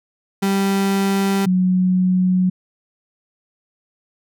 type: tone pair in turn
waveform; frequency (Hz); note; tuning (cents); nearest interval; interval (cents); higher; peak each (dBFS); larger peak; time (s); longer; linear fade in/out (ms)
35% pulse / sine; 196 / 183.76; G3 / F#3; 0 / -12; minor second; 112; first; -14 / -13; second; 0.42-1.46 / 1.46-2.5; neither; 10
effects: none